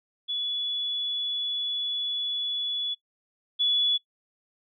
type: tone pair in turn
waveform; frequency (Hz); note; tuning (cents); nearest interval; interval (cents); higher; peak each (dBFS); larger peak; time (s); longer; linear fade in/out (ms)
sine; 3416 / 3416; G#7 / G#7; +48 / +48; unison; 0; neither; -27 / -21; second; 0.28-2.95 / 3.59-3.98; first; 20
effects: noise-tail reverb RT60 0.1 s tail -22 dB re dry